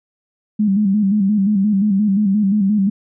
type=tone with vibrato; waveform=sine; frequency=202.6 Hz; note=G#3; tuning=43 cents flat; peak=-12 dBFS; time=0.59-2.9 s; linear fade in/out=10 ms; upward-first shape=square; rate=5.7 Hz; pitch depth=76 cents each way; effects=none